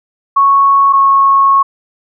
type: tone pair in turn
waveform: sine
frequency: 1106 / 1097.7 Hz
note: C#6 / C#6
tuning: -4 / -17 cents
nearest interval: unison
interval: 13 cents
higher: first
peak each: -5 dBFS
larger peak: neither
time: 0.36-0.93 / 0.93-1.63 s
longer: second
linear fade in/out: 10 ms
effects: none